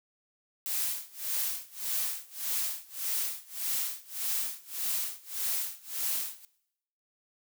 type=noise with tremolo; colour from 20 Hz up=blue; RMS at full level=-30 dBFS; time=0.66-6.45 s; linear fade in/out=0 ms; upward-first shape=sine; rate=1.7 Hz; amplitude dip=95%; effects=noise-tail reverb RT60 0.8 s tail -21 dB re dry